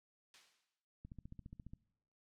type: noise with exponential decay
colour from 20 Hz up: blue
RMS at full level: -49 dBFS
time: 0.34-0.85 s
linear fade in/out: 1 ms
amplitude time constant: 110 ms
type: click train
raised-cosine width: 5 ms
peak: -38 dBFS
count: 11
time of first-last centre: 1.05-1.735 s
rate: 14.6 Hz
effects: noise-tail reverb RT60 0.8 s tail -24 dB re dry + low-pass 4000 Hz 12 dB/octave